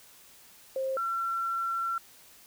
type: tone pair in turn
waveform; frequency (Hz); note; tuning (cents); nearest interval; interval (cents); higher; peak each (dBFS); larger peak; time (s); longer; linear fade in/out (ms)
sine; 530 / 1356.1; C5 / E6; +22 / +49; octave + major third; 1627; second; -28; neither; 0.76-0.97 / 0.97-1.98; second; 2
effects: white hiss -55 dBFS RMS until 2.46 s